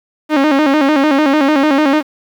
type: tone with vibrato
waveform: sawtooth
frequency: 289.5 Hz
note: D4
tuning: 25 cents flat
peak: -5 dBFS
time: 0.29-2.03 s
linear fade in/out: 50 ms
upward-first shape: square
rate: 6.7 Hz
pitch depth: 100 cents each way
effects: low-pass 3000 Hz 12 dB/octave + 7-bit